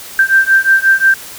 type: beating tone pair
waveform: sine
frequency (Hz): 1568 / 1573.6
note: G6 / G6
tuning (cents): 0 / +6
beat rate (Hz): 5.6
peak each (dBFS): -10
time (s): 0.19-1.14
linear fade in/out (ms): 2
effects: white hiss -31 dBFS RMS until 1.38 s